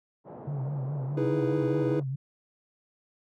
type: band-pass noise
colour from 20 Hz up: white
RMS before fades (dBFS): -44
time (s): 0.24-2.04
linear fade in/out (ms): 50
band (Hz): 110 to 770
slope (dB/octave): 24
type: tone with vibrato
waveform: sine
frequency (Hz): 138.59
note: C#3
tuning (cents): 0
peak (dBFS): -29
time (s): 0.47-2.16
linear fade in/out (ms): 10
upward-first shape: triangle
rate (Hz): 4.8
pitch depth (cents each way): 120
type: chord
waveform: triangle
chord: E major seventh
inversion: third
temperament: equal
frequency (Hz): 311.1 / 329.6 / 415.3 / 493.9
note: D#4 / E4 / G#4 / B4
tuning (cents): 0 / 0 / 0 / 0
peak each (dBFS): -29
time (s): 1.17-2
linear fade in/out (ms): 5
effects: none